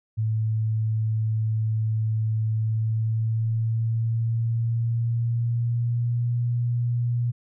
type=tone with pitch glide; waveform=sine; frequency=110 to 119.96 Hz; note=A2 to B2; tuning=0 to -50 cents; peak=-21 dBFS; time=0.17-7.32 s; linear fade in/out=20 ms; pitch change=+150 cents; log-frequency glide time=2.53-6.36 s; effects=none